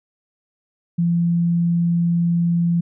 sine tone, 170.8 Hz, F3, 38 cents flat, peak -15 dBFS, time 0.98-2.81 s, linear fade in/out 10 ms, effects none

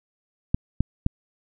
clicks, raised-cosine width 5 ms, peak -7 dBFS, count 3, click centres 0.545 / 0.806 / 1.064 s, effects none

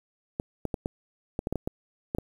clicks, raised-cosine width 2 ms, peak -15 dBFS, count 11, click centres 0.399 / 0.653 / 0.742 / 0.859 / 1.391 / 1.471 / 1.526 / 1.557 / 1.675 / 2.149 / 2.185 s, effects 8-bit

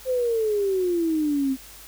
sine exponential sweep, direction down, 523.3 to 259.8 Hz, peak -20 dBFS, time 0.05-1.57 s, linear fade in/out 50 ms, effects added 50 Hz sine -51 dBFS peak until 1.87 s + white hiss -45 dBFS RMS until 1.87 s

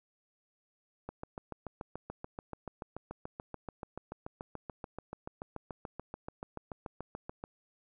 click train, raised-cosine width 1 ms, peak -26 dBFS, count 45, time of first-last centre 1.09-7.439 s, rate 6.93 Hz, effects none

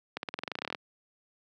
accelerating click train, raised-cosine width 0.3 ms, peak -17 dBFS, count 16, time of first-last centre 0.17-0.748 s, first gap 61 ms, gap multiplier 0.93, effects high-pass 200 Hz 12 dB/octave

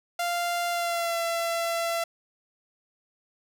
sawtooth tone with pitch glide, 695 to 674 Hz, F5 to E5, -9 to +38 cents, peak -22 dBFS, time 0.19-2.04 s, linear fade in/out 5 ms, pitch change -53 cents, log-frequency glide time 0.7-1.18 s, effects none

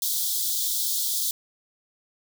white high-pass noise, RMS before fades -26 dBFS, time 0.02-1.31 s, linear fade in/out 2 ms, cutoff 3300 Hz, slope 96 dB/octave, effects none

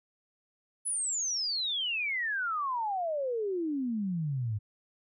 sine exponential sweep, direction down, 10390 to 100.6 Hz, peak -29 dBFS, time 0.85-4.59 s, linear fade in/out 20 ms, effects none

